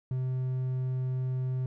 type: tone with hard clipping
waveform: triangle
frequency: 128.8 Hz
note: C3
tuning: 27 cents flat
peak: -29 dBFS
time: 0.11-1.66 s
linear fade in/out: 2 ms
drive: 6 dB
effects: none